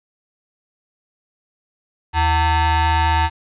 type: ring-modulated tone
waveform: 45% pulse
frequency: 411.4 Hz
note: G#4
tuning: 16 cents flat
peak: -11 dBFS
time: 2.13-3.3 s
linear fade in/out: 50 ms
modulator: 491 Hz
effects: resampled to 8000 Hz + 8-bit